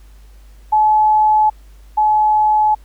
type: tone pair in turn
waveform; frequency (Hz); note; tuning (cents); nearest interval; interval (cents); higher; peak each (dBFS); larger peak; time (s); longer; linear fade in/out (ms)
sine; 857 / 853.8; A5 / G#5; -46 / +48; unison; 6; first; -9 / -10; first; 0.72-1.5 / 1.97-2.75; neither; 10
effects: added 50 Hz sine -39 dBFS peak until 2.84 s + pink hiss -54 dBFS RMS until 2.84 s